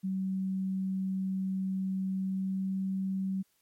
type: tone with pitch glide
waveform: sine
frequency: 190 to 191.21 Hz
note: F#3 to G3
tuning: +46 to -43 cents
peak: -29 dBFS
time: 0.03-3.43 s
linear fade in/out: 20 ms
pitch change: +11 cents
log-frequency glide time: 2.12-2.76 s
effects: white hiss -72 dBFS RMS until 3.61 s + MP3 64 kbps